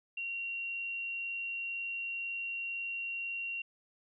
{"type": "tone", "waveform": "sine", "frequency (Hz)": 2751, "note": "F7", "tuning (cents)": -27, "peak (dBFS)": -35, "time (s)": [0.17, 3.62], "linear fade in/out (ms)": 5, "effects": []}